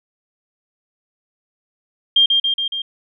sine tone with echo, 3200 Hz, G7, 35 cents sharp, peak -9 dBFS, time 2.16-2.26 s, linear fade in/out 5 ms, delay 140 ms, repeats 4, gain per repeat -3 dB, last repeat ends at 2.82 s, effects none

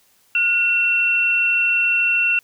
sine tone pair together, 1443 / 2713 Hz, F#6 / E7, -44 / +49 cents, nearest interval major seventh, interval 1093 cents, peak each -25 / -15 dBFS, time 0.35-2.39 s, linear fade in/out 2 ms, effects white hiss -58 dBFS RMS until 2.43 s

